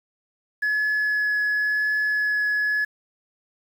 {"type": "tone with vibrato", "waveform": "sine", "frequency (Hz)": 1700, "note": "G#6", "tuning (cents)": 40, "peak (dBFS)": -18, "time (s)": [0.62, 2.85], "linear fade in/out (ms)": 10, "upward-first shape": "triangle", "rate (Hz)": 0.94, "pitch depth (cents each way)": 8, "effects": ["tanh soft clip ceiling -18 dBFS", "8-bit"]}